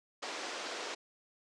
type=band-pass noise; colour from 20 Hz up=pink; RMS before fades=-41 dBFS; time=0.22-0.95 s; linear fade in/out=10 ms; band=360 to 6600 Hz; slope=24 dB/octave; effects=resampled to 22050 Hz